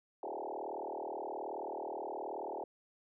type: tone with frequency modulation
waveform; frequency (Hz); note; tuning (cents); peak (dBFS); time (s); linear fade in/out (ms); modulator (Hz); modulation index
sine; 619; D#5; -9; -38; 0.23-2.64; 2; 38.8; 7.1
effects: none